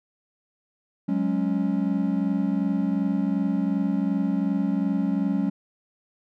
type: chord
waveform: triangle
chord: F# suspended second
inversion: none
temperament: equal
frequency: 185 / 207.7 / 277.2 Hz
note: F#3 / G#3 / C#4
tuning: 0 / 0 / 0 cents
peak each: -24 dBFS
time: 1.08-5.5 s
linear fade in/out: 10 ms
effects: none